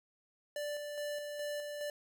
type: tone with tremolo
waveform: square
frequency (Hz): 587.3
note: D5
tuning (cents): 0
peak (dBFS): -37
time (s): 0.56-1.9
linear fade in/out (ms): 2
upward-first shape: square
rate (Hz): 2.4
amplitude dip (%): 35
effects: none